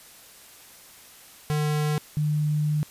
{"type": "tone pair in turn", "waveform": ["square", "sine"], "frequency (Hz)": [150.5, 150.5], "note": ["D3", "D3"], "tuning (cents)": [43, 43], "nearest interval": "unison", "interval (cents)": 0, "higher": "neither", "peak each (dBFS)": [-23, -21], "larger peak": "second", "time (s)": [[1.5, 1.98], [2.17, 2.83]], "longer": "second", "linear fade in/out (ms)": 0, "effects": ["white hiss -49 dBFS RMS until 2.9 s", "resampled to 32000 Hz"]}